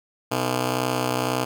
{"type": "ring-modulated tone", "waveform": "10% pulse", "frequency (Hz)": 189.6, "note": "F#3", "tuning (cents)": 43, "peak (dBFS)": -11, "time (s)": [0.31, 1.45], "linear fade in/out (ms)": 10, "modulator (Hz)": 63.8, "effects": []}